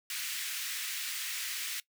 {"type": "high-pass noise", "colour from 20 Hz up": "pink", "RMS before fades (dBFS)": -37, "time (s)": [0.1, 1.8], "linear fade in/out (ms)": 2, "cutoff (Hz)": 1800, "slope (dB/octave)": 24, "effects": ["noise-tail reverb RT60 0.1 s tail -20 dB re dry"]}